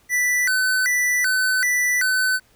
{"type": "tone with vibrato", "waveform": "square", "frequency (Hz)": 1729, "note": "A6", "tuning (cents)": -31, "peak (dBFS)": -18, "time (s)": [0.09, 2.4], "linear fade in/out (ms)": 50, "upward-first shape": "square", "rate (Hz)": 1.3, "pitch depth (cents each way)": 230, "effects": ["pink hiss -58 dBFS RMS until 2.55 s"]}